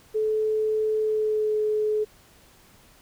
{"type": "tone with pitch glide", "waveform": "sine", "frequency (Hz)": [432.9, 426.9], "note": ["A4", "G#4"], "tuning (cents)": [-28, 48], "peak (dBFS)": -21, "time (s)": [0.14, 2.05], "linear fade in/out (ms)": 20, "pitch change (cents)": -24, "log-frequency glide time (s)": [1, 1.59], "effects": ["pink hiss -55 dBFS RMS until 3.01 s"]}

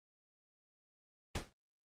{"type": "noise with exponential decay", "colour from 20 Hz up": "pink", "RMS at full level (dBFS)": -33, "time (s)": [1.35, 1.53], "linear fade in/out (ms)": 5, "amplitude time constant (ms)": 39, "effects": ["low-pass 7000 Hz 12 dB/octave", "Opus 32 kbps"]}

